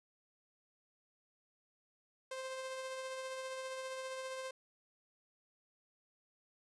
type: tone with tremolo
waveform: sawtooth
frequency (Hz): 523.3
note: C5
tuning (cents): 0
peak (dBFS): -36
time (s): 2.31-4.51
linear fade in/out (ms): 5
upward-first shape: triangle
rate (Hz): 15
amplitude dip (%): 35
effects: resampled to 24000 Hz